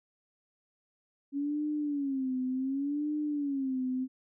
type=tone with vibrato; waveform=sine; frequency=277.2 Hz; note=C#4; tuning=in tune; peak=-29 dBFS; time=1.32-4.08 s; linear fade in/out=50 ms; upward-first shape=sine; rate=0.68 Hz; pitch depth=140 cents each way; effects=none